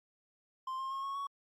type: tone with pitch steps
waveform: triangle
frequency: 1046.5 / 1063.6 / 1080.9 / 1098.5 / 1116.4 Hz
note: C6 / C6 / C#6 / C#6 / C#6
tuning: 0 / +28 / -44 / -16 / +12 cents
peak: -34 dBFS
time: 0.67-1.27 s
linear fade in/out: 5 ms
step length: 120 ms
effects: Opus 48 kbps